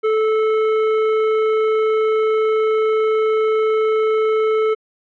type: tone with hard clipping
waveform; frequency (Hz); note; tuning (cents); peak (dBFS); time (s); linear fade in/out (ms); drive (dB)
triangle; 436.4; A4; -14; -16; 0.03-4.75; 20; 15
effects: low-pass 3000 Hz 12 dB/octave